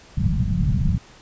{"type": "low-pass noise", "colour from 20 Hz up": "white", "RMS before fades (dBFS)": -20, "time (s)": [0.17, 0.98], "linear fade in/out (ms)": 5, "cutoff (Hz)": 190, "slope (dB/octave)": 48, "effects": ["pink hiss -48 dBFS RMS until 1.21 s", "resampled to 16000 Hz"]}